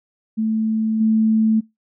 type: tone with level steps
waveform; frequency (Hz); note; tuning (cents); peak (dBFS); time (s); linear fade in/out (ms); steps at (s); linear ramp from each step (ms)
sine; 220; A3; 0; -17 / -13; 0.37-1.61; 20; 1; 10
effects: noise-tail reverb RT60 0.2 s tail -24 dB re dry